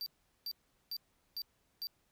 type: tone bursts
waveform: square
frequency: 4677 Hz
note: D8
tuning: 8 cents flat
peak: -38 dBFS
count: 5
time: 0.01-1.87 s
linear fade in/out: 0 ms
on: 52 ms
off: 400 ms
effects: pink hiss -75 dBFS RMS until 2.11 s